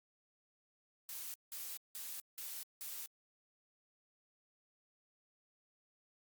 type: noise bursts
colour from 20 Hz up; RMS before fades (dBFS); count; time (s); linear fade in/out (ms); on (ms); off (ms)
blue; -45; 5; 1.09-3.06; 0; 250; 180
effects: Opus 48 kbps